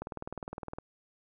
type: click train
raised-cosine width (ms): 1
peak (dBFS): -24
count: 16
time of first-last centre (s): 0.02-0.785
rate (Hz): 19.6
effects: none